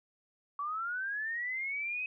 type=linear sweep; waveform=sine; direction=up; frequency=1127 to 2552 Hz; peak=-33 dBFS; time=0.59-2.06 s; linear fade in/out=2 ms; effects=none